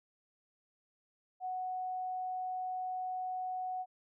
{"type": "tone", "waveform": "sine", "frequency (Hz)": 740, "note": "F#5", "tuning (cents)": 0, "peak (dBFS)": -35, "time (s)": [1.4, 3.86], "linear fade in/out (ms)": 50, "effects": []}